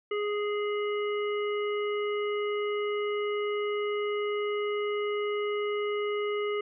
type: harmonic tone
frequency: 415.3 Hz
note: G#4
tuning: in tune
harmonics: 1 / 3 / 5 / 7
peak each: -28 / -37 / -39 / -43 dBFS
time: 0.11-6.61 s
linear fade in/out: 5 ms
effects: none